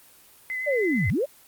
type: tone with vibrato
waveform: sine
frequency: 2029 Hz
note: B6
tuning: 46 cents sharp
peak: -27 dBFS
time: 0.5-1.1 s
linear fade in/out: 0 ms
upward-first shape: sine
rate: 9.3 Hz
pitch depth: 20 cents each way
type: linear two-way sweep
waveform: sine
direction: down then up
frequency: 610 to 78.9 to 610 Hz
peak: -21 dBFS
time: 0.66-1.26 s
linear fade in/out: 20 ms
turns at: 1.09 s
effects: white hiss -53 dBFS RMS until 1.47 s + Opus 24 kbps